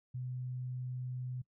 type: tone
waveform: sine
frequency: 126.3 Hz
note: B2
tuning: 39 cents sharp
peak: -37 dBFS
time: 0.14-1.42 s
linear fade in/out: 10 ms
effects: noise-tail reverb RT60 0.1 s tail -21 dB re dry